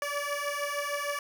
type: beating tone pair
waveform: 15% pulse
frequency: 573 / 579.5 Hz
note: D5 / D5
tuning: -43 / -23 cents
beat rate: 6.5 Hz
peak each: -27 / -27 dBFS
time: 0.02-1.19 s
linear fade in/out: 2 ms
effects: none